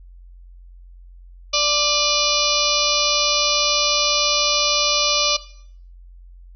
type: harmonic tone with a mistuned harmonic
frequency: 587.3 Hz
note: D5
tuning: in tune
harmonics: 1 / 2 / 4 / 5 / 6 / 7 / 8 / 9 / 10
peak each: -25 / -25 / -25 / -25 / -25 / -25 / -25 / -25 / -25 dBFS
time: 1.53-5.37 s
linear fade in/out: 10 ms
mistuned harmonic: 4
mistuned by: +45 cents
effects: noise-tail reverb RT60 0.6 s tail -17 dB re dry + added 44 Hz sine -40 dBFS peak until 6.55 s